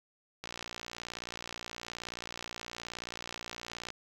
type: click train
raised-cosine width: 0.2 ms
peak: -22 dBFS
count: 205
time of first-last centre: 0.44-3.903 s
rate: 58.9 Hz
effects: 8-bit